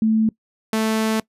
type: tone pair in turn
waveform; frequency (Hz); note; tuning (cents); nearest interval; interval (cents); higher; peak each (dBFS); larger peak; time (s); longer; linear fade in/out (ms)
sine / sawtooth; 220 / 220; A3 / A3; 0 / 0; unison; 0; neither; -14; neither; 0.02-0.29 / 0.73-1.2; second; 2
effects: noise-tail reverb RT60 0.1 s tail -22 dB re dry + resampled to 32000 Hz